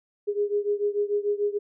sine beating tone pair, 408.9 / 415.7 Hz, G#4 / G#4, -27 / +2 cents, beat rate 6.8 Hz, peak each -25 / -27 dBFS, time 0.27-1.59 s, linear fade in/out 20 ms, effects none

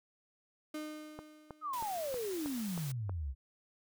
35% pulse tone with exponential decay, 305.6 Hz, D#4, 31 cents flat, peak -36 dBFS, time 0.74-2.12 s, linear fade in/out 5 ms, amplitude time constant 300 ms
click train, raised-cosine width 1 ms, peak -29 dBFS, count 7, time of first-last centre 1.19-3.095 s, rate 3.15 Hz
sine exponential sweep, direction down, 1300 to 61.5 Hz, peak -35 dBFS, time 1.61-3.35 s, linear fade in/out 50 ms
white noise, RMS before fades -47 dBFS, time 1.73-2.92 s, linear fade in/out 5 ms
effects none

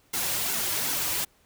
white noise with flanger, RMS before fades -28 dBFS, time 0.13-1.25 s, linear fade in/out 10 ms, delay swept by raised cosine 1.6 to 4.7 ms, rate 2.6 Hz, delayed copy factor -0.9, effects pink hiss -63 dBFS RMS until 1.45 s

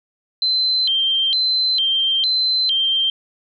sine tone with vibrato, 3584 Hz, A7, 31 cents sharp, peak -15 dBFS, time 0.42-3.1 s, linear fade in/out 2 ms, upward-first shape square, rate 1.1 Hz, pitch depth 220 cents each way, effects none

